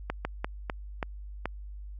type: slowing click train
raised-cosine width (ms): 0.5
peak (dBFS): -15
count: 6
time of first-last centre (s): 0.1-1.456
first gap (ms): 150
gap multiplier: 1.3
effects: added 50 Hz sine -39 dBFS peak until 1.99 s